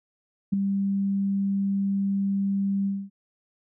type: tone with ADSR envelope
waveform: sine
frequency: 197.2 Hz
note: G3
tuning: 11 cents sharp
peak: -16 dBFS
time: 0.52-3.1 s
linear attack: 14 ms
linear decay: 5 ms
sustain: -6 dB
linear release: 240 ms
effects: none